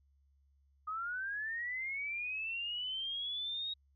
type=linear sweep; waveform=sine; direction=up; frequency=1236 to 3789 Hz; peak=-36 dBFS; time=0.87-3.74 s; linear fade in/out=10 ms; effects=added 69 Hz sine -67 dBFS peak until 3.95 s